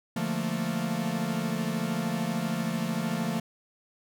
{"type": "chord", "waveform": "45% pulse", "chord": "Bb major seventh", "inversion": "first", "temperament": "equal", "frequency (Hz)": [146.83, 174.61, 220, 233.1], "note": ["D3", "F3", "A3", "Bb3"], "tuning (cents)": [0, 0, 0, 0], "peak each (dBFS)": [-37, -32, -32, -34], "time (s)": [0.16, 3.4], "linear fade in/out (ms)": 5, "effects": []}